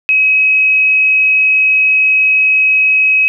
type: tone with frequency modulation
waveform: sine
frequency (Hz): 2549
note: D#7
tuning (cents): +41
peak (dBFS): -7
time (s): 0.09-3.28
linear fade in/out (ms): 0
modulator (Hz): 52.2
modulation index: 0.25
effects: none